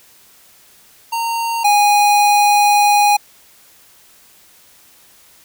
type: tone pair in turn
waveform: square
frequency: 922 / 824.1 Hz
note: A#5 / G#5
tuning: -19 / -14 cents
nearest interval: major second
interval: 195 cents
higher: first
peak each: -18 / -10 dBFS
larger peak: second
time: 1.12-1.64 / 1.64-3.17 s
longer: second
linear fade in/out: 10 ms
effects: white hiss -48 dBFS RMS until 5.44 s